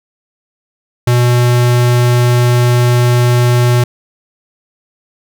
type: tone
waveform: square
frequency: 122 Hz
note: B2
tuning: 21 cents flat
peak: -8 dBFS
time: 1.07-3.84 s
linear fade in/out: 5 ms
effects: none